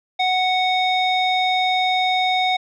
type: tone with low-pass filter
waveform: square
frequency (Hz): 740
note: F#5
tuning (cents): 0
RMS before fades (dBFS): -19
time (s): 0.19-2.57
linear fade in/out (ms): 10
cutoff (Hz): 3300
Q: 5.9
effects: none